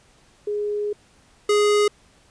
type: tone pair in turn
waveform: sine / square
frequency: 415.3 / 415.3 Hz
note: G#4 / G#4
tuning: 0 / 0 cents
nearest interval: unison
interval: 0 cents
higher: neither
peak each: -22 / -16 dBFS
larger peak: second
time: 0.47-0.93 / 1.49-1.88 s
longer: first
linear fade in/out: 5 ms
effects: pink hiss -56 dBFS RMS until 2.3 s + resampled to 22050 Hz